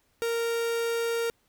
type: tone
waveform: 45% pulse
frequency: 463.9 Hz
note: A#4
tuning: 8 cents flat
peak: -26 dBFS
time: 0.22-1.3 s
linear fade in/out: 0 ms
effects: pink hiss -69 dBFS RMS until 1.48 s